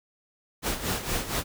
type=noise with tremolo; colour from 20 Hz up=pink; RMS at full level=-27 dBFS; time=0.62-1.44 s; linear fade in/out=50 ms; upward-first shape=sine; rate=4.3 Hz; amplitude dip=70%; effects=none